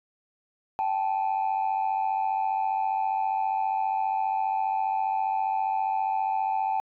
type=tone pair together; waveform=sine; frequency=775 / 869.9 Hz; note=G5 / A5; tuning=-20 / -20 cents; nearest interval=major second; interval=200 cents; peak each=-25 dBFS; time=0.79-6.8 s; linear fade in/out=0 ms; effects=tanh soft clip ceiling -20 dBFS